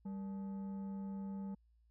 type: tone with frequency modulation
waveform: sine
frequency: 196 Hz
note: G3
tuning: in tune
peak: -38 dBFS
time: 0.05-1.55 s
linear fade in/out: 10 ms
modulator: 668 Hz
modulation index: 0.26
effects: tanh soft clip ceiling -39 dBFS + added 57 Hz sine -67 dBFS peak until 1.9 s